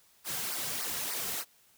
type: noise with flanger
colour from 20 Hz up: white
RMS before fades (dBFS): -35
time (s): 0.24-1.45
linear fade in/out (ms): 50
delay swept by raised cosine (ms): 0.28 to 3.48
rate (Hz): 3.4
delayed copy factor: -1
effects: white hiss -64 dBFS RMS until 1.77 s